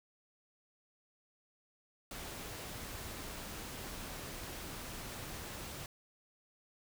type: noise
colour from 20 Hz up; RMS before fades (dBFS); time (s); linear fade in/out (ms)
pink; -45; 2.11-5.86; 2
effects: none